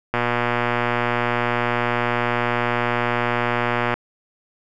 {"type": "click train", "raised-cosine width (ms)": 0.5, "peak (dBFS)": -5, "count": 457, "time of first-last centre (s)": [0.14, 3.94], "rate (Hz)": 120, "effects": []}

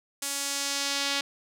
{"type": "tone with band-pass filter sweep", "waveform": "sawtooth", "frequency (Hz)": 280, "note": "C#4", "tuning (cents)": 18, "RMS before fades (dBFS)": -30, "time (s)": [0.22, 1.21], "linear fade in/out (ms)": 5, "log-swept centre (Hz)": [8800, 3900], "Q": 1.2, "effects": []}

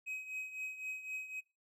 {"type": "tone with tremolo", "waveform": "triangle", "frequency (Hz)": 2533, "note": "D#7", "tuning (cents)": 30, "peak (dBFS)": -35, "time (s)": [0.06, 1.41], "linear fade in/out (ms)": 20, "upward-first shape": "triangle", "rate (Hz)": 3.9, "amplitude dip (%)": 75, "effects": ["noise-tail reverb RT60 0.3 s tail -23 dB re dry"]}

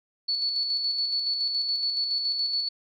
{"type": "tone with tremolo", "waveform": "sine", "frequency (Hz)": 4435, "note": "C#8", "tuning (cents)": 0, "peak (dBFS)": -23, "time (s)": [0.28, 2.69], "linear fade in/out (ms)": 10, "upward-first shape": "square", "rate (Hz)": 7.1, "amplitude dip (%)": 35, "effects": []}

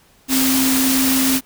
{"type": "tone in noise", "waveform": "sine", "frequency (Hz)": 263.9, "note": "C4", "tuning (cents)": 15, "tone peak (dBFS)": -16, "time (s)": [0.28, 1.41], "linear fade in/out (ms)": 50, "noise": "white", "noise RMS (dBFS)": -19, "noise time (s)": [0.28, 1.41], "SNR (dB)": 0, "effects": ["pink hiss -53 dBFS RMS until 1.45 s"]}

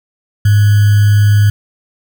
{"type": "tone with sample-and-hold", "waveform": "sine", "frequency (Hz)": 103.3, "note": "G#2", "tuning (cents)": -9, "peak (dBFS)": -5, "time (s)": [0.45, 1.5], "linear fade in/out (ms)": 5, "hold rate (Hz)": 1575, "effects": []}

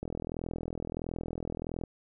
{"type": "click train", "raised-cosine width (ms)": 2, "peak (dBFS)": -22, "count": 76, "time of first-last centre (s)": [0.03, 1.837], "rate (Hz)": 41.5, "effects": []}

